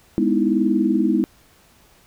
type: chord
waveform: sine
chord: E major seventh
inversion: first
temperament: just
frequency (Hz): 206 / 247.2 / 309 / 329.6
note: G#3 / B3 / D#4 / E4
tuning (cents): -14 / +2 / -12 / 0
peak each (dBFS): -21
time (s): 0.18-1.24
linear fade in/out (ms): 0
effects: pink hiss -54 dBFS RMS until 2.06 s